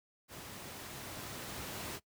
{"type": "noise with level ramp", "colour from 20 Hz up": "pink", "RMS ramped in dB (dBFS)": [-48, -41], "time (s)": [0.28, 2], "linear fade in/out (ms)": 50, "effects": ["noise-tail reverb RT60 0.1 s tail -20 dB re dry", "high-pass 80 Hz 12 dB/octave"]}